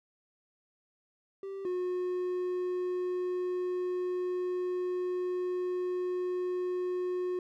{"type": "tone pair in turn", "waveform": "triangle", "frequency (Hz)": [390, 362.1], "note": ["G4", "F#4"], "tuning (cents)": [-9, -37], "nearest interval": "minor second", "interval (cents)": 128, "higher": "first", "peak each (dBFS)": [-35, -28], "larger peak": "second", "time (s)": [[1.43, 1.65], [1.65, 7.39]], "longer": "second", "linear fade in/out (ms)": 2, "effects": []}